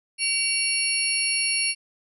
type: tone cluster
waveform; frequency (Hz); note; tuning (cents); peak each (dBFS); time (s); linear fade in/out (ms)
sine; 2281 / 2757 / 4399 / 5540 / 10280; C#7 / F7 / C#8 / F8 / E9; +49 / -23 / -14 / -15 / -45; -30 / -26 / -27 / -33 / -27; 0.18-1.75; 50
effects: none